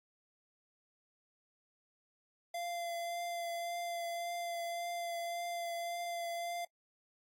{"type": "tone with vibrato", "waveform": "square", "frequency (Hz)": 688, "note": "F5", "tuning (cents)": -26, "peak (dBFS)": -38, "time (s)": [2.54, 6.65], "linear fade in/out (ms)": 5, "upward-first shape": "triangle", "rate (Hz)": 1.8, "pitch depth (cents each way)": 18, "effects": ["noise-tail reverb RT60 0.1 s tail -25 dB re dry", "AAC 64 kbps"]}